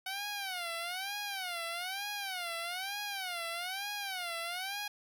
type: tone with vibrato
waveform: 10% pulse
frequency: 744 Hz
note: F#5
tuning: 9 cents sharp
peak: -28 dBFS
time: 0.06-4.88 s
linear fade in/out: 5 ms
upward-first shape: sine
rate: 1.1 Hz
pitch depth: 180 cents each way
effects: 11-bit